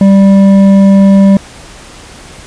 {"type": "tone with hard clipping", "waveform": "sine", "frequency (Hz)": 196, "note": "G3", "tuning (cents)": 0, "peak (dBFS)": -3, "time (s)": [0.01, 1.37], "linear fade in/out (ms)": 2, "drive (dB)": 7, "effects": ["pink hiss -32 dBFS RMS until 2.46 s", "resampled to 22050 Hz"]}